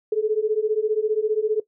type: beating tone pair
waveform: sine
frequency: 423 / 438 Hz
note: G#4 / A4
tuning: +32 / -8 cents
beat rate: 15 Hz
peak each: -22 / -21 dBFS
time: 0.12-1.6 s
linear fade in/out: 5 ms
effects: noise-tail reverb RT60 0.1 s tail -18 dB re dry